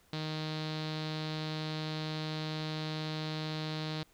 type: tone with low-pass filter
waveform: sawtooth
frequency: 155.56 Hz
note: D#3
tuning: in tune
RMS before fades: -37 dBFS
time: 0.13-4.03 s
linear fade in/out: 2 ms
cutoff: 4100 Hz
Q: 4.8
effects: pink hiss -66 dBFS RMS until 4.13 s